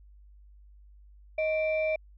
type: tone pair together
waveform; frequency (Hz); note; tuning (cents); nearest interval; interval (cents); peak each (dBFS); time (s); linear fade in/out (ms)
sine; 627.2 / 2349; D#5 / D7; +14 / 0; octave + major seventh; 2286; -25 / -32; 1.38-1.96; 5
effects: tanh soft clip ceiling -19 dBFS + added 50 Hz sine -51 dBFS peak until 2.17 s